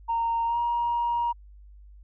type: tone with pitch glide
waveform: sine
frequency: 924 to 946.7 Hz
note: A#5 to A#5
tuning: -16 to +26 cents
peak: -22 dBFS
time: 0.08-1.33 s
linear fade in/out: 20 ms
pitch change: +42 cents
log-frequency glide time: 0.45-0.58 s
effects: tanh soft clip ceiling -19 dBFS + added 50 Hz sine -46 dBFS peak until 2.03 s